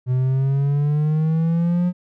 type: exponential sweep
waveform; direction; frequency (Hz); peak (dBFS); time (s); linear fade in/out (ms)
triangle; up; 125.4 to 180.1; -14; 0.06-1.93; 50
effects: none

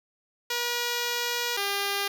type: tone pair in turn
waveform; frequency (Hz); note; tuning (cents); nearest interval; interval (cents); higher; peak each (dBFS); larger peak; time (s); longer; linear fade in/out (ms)
5% pulse; 480.1 / 400.6; B4 / G4; -49 / +38; minor third; 313; first; -15; neither; 0.5-1.57 / 1.57-2.08; first; 5
effects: none

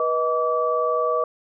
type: tone cluster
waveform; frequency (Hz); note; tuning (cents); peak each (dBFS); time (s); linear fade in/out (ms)
sine; 487.9 / 628 / 1153; B4 / D#5 / D6; -21 / +16 / -32; -23 / -24 / -23; 0-1.24; 2
effects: none

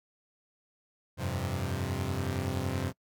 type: chord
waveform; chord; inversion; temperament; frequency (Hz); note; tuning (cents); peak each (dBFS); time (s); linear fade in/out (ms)
sawtooth; F suspended second; none; equal; 87.31 / 98 / 130.81; F2 / G2 / C3; 0 / 0 / 0; -31; 1.17-2.93; 50
effects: noise-tail reverb RT60 0.1 s tail -24 dB re dry

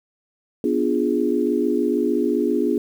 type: chord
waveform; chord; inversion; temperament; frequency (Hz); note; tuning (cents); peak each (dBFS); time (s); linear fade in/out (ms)
sine; B diminished seventh; none; equal; 246.9 / 293.7 / 349.2 / 415.3; B3 / D4 / F4 / Ab4; 0 / 0 / 0 / 0; -23; 0.64-2.78; 2
effects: 8-bit

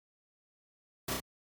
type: noise with echo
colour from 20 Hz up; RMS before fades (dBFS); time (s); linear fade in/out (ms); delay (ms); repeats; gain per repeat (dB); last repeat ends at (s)
pink; -34; 1.08-1.14; 5; 31; 2; -2; 1.202
effects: high-pass 80 Hz 12 dB/octave + MP3 96 kbps

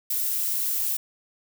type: noise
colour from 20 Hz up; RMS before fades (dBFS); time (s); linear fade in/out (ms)
violet; -26; 0.1-0.97; 5
effects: none

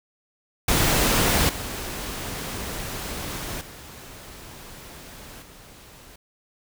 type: noise with level steps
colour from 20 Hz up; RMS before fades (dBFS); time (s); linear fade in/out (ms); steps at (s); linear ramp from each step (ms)
pink; -20 / -32 / -42 / -47; 0.68-6.16; 5; 1.49 / 3.61 / 5.42; 2
effects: none

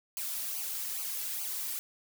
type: noise with flanger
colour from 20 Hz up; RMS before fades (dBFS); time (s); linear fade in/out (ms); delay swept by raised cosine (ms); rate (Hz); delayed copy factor
blue; -36; 0.17-1.79; 0; 0.54 to 2.84; 2.4; -0.95
effects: none

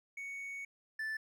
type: tone pair in turn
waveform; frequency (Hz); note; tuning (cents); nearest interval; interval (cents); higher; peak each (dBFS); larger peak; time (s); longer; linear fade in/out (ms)
triangle; 2226 / 1757.4; C#7 / A6; +7 / -3; major third; 410; first; -39 / -34; second; 0.17-0.65 / 0.99-1.17; first; 5
effects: none

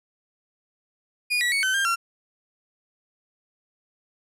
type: tone with pitch steps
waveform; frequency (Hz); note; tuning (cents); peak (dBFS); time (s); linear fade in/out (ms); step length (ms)
35% pulse; 2447 / 1939 / 2224 / 1530 / 1596 / 1367; D#7 / B6 / C#7 / G6 / G6 / F6; -29 / -32 / +5 / -42 / +31 / -37; -19; 1.3-1.96; 20; 110
effects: low-pass 12000 Hz 12 dB/octave

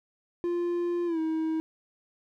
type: tone with pitch glide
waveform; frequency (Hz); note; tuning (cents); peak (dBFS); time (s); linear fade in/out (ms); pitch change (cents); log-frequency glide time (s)
triangle; 348 to 319.1; F4 to D#4; -6 to +44; -24; 0.44-1.6; 0; -150; 1.06-1.19
effects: none

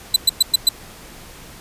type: tone bursts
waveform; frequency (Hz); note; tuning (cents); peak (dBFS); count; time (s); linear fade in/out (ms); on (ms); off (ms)
sawtooth; 4006; B7; +24; -6; 5; 0.14-0.69; 5; 22; 110
effects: pink hiss -40 dBFS RMS until 1.6 s + resampled to 32000 Hz

